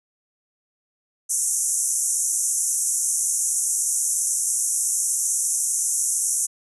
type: band-pass noise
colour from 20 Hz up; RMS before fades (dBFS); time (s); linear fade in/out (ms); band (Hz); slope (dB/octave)
white; -23; 1.29-6.47; 20; 5900 to 11000; 96
effects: none